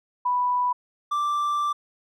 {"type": "tone pair in turn", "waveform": ["sine", "triangle"], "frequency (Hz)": [987.8, 1174.7], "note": ["B5", "D6"], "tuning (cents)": [0, 0], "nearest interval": "minor third", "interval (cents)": 300, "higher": "second", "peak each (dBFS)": -20, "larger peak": "neither", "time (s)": [[0.25, 0.73], [1.11, 1.73]], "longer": "second", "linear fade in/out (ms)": 10, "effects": []}